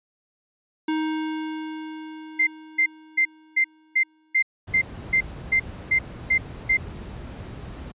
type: tone with exponential decay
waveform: square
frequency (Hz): 313.3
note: D#4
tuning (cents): +12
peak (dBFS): -22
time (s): 0.88-4.38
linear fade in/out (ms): 5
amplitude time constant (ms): 760
type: tone bursts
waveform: sine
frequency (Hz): 2088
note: C7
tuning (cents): -4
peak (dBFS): -16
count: 12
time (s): 2.39-6.772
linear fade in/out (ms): 10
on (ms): 81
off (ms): 310
type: noise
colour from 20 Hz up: brown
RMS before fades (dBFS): -34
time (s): 4.67-7.92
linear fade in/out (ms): 10
effects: high-pass 60 Hz 12 dB/octave + resampled to 8000 Hz